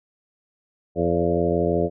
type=harmonic tone with a mistuned harmonic; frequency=85.8 Hz; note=F2; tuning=30 cents flat; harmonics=1 / 2 / 3 / 4 / 5 / 6 / 7 / 8; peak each=-29 / -26 / -29 / -26 / -24 / -28 / -26 / -30 dBFS; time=0.95-1.9 s; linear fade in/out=50 ms; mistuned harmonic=7; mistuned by=-37 cents; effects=none